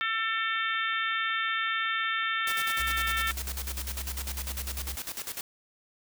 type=harmonic tone; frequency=447.3 Hz; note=A4; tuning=28 cents sharp; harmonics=3 / 4 / 5 / 6 / 7 / 8; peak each=-31 / -31 / -35 / -39 / -39 / -37 dBFS; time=0.01-3.31 s; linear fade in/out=0 ms
type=noise with tremolo; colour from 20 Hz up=white; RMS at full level=-35 dBFS; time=2.47-5.41 s; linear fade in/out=2 ms; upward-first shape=square; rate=10 Hz; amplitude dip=75%
type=tone with pitch glide; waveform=triangle; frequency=65.41 to 66.48 Hz; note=C2 to C2; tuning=0 to +28 cents; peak=-33 dBFS; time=2.79-4.96 s; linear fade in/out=10 ms; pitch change=+28 cents; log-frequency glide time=3.06-4.38 s
effects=none